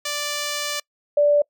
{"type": "tone pair in turn", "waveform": ["5% pulse", "sine"], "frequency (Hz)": [587.3, 584.4], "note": ["D5", "D5"], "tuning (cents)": [0, -9], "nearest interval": "unison", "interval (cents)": 9, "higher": "first", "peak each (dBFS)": -13, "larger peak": "neither", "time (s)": [[0.05, 0.8], [1.17, 1.42]], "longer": "first", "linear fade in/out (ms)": 5, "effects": ["noise-tail reverb RT60 0.1 s tail -26 dB re dry"]}